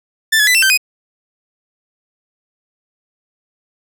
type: tone with pitch steps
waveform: sawtooth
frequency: 1769 / 1699 / 1997 / 2687 / 1555 / 2496 Hz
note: A6 / G#6 / B6 / E7 / G6 / D#7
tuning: +9 / +39 / +19 / +33 / -14 / +5 cents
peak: -6 dBFS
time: 0.32-0.776 s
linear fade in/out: 10 ms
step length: 76 ms
effects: none